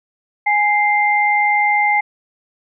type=tone pair together; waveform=sine; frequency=830.6 / 2093 Hz; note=G#5 / C7; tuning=0 / 0 cents; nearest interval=octave + major third; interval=1600 cents; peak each=-15 dBFS; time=0.46-2.01 s; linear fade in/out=10 ms; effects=none